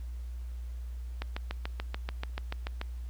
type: click train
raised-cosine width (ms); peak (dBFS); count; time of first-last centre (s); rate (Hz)
0.3; -19; 12; 1.22-2.814; 6.9
effects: added 60 Hz sine -36 dBFS peak until 3.09 s + pink hiss -62 dBFS RMS until 3.09 s